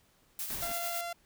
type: noise with tremolo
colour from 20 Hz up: blue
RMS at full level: -36 dBFS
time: 0.39-1.01 s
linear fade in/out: 2 ms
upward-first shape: sine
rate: 9 Hz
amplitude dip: 40%
type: noise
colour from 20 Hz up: pink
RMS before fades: -44 dBFS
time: 0.5-0.72 s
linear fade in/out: 2 ms
type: tone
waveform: sawtooth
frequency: 688 Hz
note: F5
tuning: 26 cents flat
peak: -32 dBFS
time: 0.62-1.13 s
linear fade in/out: 5 ms
effects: pink hiss -67 dBFS RMS until 1.25 s